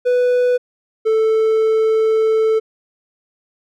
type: tone pair in turn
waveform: triangle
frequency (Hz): 494.8 / 440.8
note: B4 / A4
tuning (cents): +3 / +3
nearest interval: major second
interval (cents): 200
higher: first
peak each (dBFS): -10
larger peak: neither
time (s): 0.05-0.58 / 1.05-2.6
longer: second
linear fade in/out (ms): 20
effects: none